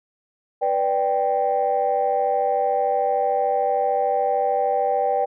sine chord, G major, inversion first, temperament equal, 493.9 / 587.3 / 784 Hz, B4 / D5 / G5, 0 / 0 / 0 cents, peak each -23 / -23 / -20 dBFS, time 0.61-5.26 s, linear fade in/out 20 ms, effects tanh soft clip ceiling -11 dBFS

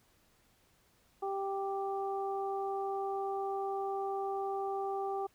harmonic tone, 392 Hz, G4, in tune, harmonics 1 / 2 / 3, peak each -36 / -36 / -44 dBFS, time 1.22-5.27 s, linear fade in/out 10 ms, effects pink hiss -69 dBFS RMS until 5.34 s

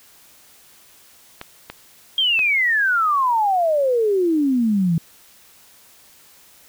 clicks, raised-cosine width 0.3 ms, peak -15 dBFS, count 3, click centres 1.414 / 1.7 / 2.392 s
sine exponential sweep, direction down, 3255 to 159.5 Hz, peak -15 dBFS, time 2.18-4.98 s, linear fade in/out 2 ms
effects white hiss -50 dBFS RMS until 6.68 s

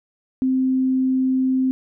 sine tone, 260.4 Hz, C4, 8 cents flat, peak -16 dBFS, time 0.42-1.71 s, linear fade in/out 0 ms, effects none

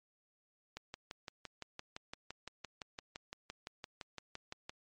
click train, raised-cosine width 0.2 ms, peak -26 dBFS, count 24, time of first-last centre 0.77-4.695 s, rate 5.86 Hz, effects MP3 48 kbps

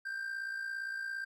triangle tone with amplitude modulation, 1575 Hz, G6, 8 cents sharp, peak -32 dBFS, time 0.05-1.25 s, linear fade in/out 10 ms, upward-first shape sine, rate 57.5 Hz, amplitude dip 55%, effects none

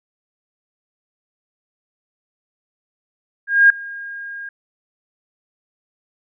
sine tone with ADSR envelope, 1620 Hz, G#6, 43 cents flat, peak -5 dBFS, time 3.47-4.49 s, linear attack 230 ms, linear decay 3 ms, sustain -23 dB, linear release 3 ms, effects none

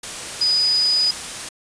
sine tone in noise, 4964 Hz, D#8, 5 cents flat, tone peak -15 dBFS, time 0.41-1.11 s, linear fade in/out 5 ms, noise white, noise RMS -30 dBFS, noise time 0.03-1.49 s, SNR +12 dB, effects resampled to 22050 Hz

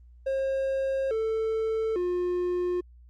triangle tone with pitch steps, 537 / 443.5 / 356.7 Hz, C5 / A4 / F4, +45 / +14 / +37 cents, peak -23 dBFS, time 0.26-2.81 s, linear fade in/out 10 ms, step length 850 ms, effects added 60 Hz sine -49 dBFS peak until 3.09 s + Opus 32 kbps

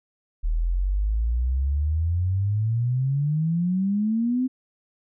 sine exponential sweep, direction up, 38.32 to 261.6 Hz, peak -20 dBFS, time 0.43-4.48 s, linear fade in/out 20 ms, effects none

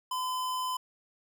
square tone, 1017 Hz, C6, 50 cents flat, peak -31 dBFS, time 0.11-0.77 s, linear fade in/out 5 ms, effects none

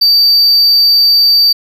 triangle tone, 4628 Hz, D8, 26 cents flat, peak -4 dBFS, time 0.01-1.53 s, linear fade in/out 10 ms, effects none

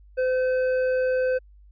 triangle tone with hard clipping, 512 Hz, C5, 38 cents flat, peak -22 dBFS, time 0.17-1.39 s, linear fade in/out 20 ms, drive 11 dB, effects added 50 Hz sine -48 dBFS peak until 1.71 s + resampled to 11025 Hz

